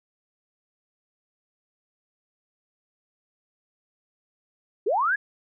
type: linear sweep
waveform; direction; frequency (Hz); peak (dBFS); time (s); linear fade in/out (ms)
sine; up; 349.2 to 1724; -20; 4.86-5.16; 10
effects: none